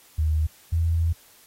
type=tone pair in turn; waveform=sine; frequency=77.78 / 82.86 Hz; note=D#2 / E2; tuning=0 / +9 cents; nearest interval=minor second; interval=109 cents; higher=second; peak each=-19 dBFS; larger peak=neither; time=0.18-0.47 / 0.72-1.13 s; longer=second; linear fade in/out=10 ms; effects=white hiss -54 dBFS RMS until 1.46 s + AAC 48 kbps